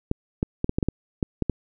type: clicks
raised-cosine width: 3 ms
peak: -9 dBFS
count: 10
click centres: 0.114 / 0.429 / 0.644 / 0.694 / 0.785 / 0.828 / 0.886 / 1.228 / 1.423 / 1.497 s
effects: none